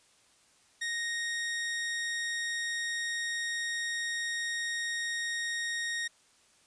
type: tone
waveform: sawtooth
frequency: 1864.7 Hz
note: A#6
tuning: in tune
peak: -28 dBFS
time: 0.81-6.08 s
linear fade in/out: 10 ms
effects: white hiss -64 dBFS RMS until 6.66 s + resampled to 22050 Hz